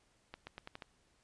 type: accelerating click train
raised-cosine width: 0.3 ms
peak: -29 dBFS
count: 6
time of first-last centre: 0.34-0.822 s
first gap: 130 ms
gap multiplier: 0.85
effects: pink hiss -72 dBFS RMS until 1.23 s + resampled to 22050 Hz